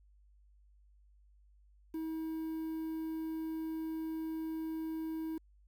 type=tone with quantisation; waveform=triangle; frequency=320 Hz; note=D#4; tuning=49 cents sharp; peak=-34 dBFS; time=1.94-5.38 s; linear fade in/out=5 ms; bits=10; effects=added 50 Hz sine -61 dBFS peak until 5.67 s